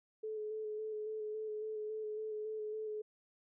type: tone with vibrato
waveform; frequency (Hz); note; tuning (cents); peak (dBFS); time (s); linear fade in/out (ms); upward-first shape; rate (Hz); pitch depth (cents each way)
sine; 430.4; A4; -38; -38; 0.23-3.02; 10; square; 3.6; 17
effects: none